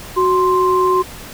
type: tone pair together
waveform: sine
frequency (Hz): 370 / 1046.5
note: F#4 / C6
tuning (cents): 0 / 0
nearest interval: octave + tritone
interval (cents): 1800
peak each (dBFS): -14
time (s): 0.16-1.03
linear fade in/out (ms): 20
effects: pink hiss -34 dBFS RMS until 1.33 s